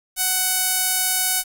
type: tone with band-pass filter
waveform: sawtooth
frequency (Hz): 745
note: F#5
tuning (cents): +12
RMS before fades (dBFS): -21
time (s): 0.16-1.44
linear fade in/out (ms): 50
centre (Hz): 12000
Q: 1
effects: 7-bit